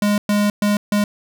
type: tone bursts at uneven times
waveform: square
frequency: 206.4 Hz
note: G#3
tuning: 10 cents flat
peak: -15 dBFS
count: 4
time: 0.02-0.18 / 0.29-0.5 / 0.62-0.77 / 0.92-1.04 s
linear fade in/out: 2 ms
effects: none